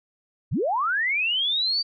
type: linear sweep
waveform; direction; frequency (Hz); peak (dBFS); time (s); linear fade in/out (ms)
sine; up; 64.9 to 4672; -21; 0.51-1.83; 20
effects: none